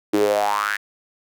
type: tone with high-pass filter sweep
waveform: sawtooth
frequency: 103.1 Hz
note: G#2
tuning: 12 cents flat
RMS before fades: -20 dBFS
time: 0.13-0.77 s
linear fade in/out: 10 ms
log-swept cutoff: 320 to 1800 Hz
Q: 7.4
effects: none